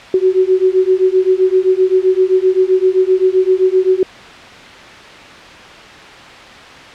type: beating tone pair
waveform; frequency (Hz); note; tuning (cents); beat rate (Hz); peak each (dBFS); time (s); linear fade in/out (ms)
sine; 370 / 377.7; F#4 / F#4; 0 / +36; 7.7; -12; 0.14-4.03; 2
effects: white hiss -34 dBFS RMS until 6.94 s + low-pass 3000 Hz 12 dB/octave